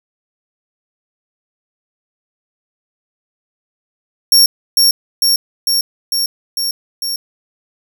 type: tone with echo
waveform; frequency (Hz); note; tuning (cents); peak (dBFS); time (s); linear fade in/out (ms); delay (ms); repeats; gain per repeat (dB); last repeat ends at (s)
sawtooth; 5520; F8; -21; -3; 4.32-4.46; 2; 450; 6; -2; 7.16
effects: none